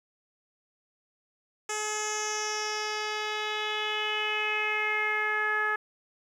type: tone with low-pass filter sweep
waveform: 10% pulse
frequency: 425.8 Hz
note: G#4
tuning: 43 cents sharp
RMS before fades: -30 dBFS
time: 1.69-5.76 s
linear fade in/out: 5 ms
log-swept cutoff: 7900 to 1600 Hz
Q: 4.3
effects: 10-bit